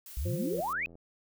blue noise, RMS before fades -47 dBFS, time 0.06-0.73 s, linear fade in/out 2 ms
sine exponential sweep, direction up, 55.4 to 2637 Hz, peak -30 dBFS, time 0.17-0.86 s, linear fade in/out 0 ms
harmonic tone, 174.61 Hz, F3, in tune, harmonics 1 / 2 / 3, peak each -38 / -38 / -38 dBFS, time 0.25-0.61 s, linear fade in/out 10 ms
click train, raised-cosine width 2 ms, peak -40 dBFS, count 37, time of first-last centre 0.53-0.954 s, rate 84.9 Hz
effects none

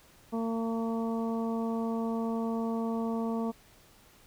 harmonic tone, 227.4 Hz, A#3, 43 cents flat, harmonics 1 / 2 / 3 / 4 / 5, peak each -30 / -36 / -40 / -42 / -44 dBFS, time 0.32-3.52 s, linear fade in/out 20 ms, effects pink hiss -59 dBFS RMS until 4.26 s

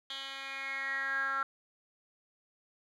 10% pulse tone with band-pass filter sweep, 271.5 Hz, C#4, 36 cents flat, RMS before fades -36 dBFS, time 0.1-1.43 s, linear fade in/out 2 ms, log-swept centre 3200 to 1400 Hz, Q 8.3, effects none

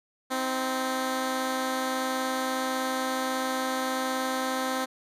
10% pulse tone pair together, 260.5 / 316.9 Hz, C4 / D#4, -7 / +32 cents, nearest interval minor third, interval 339 cents, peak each -19 / -29 dBFS, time 0.3-4.86 s, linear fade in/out 20 ms, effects resampled to 32000 Hz

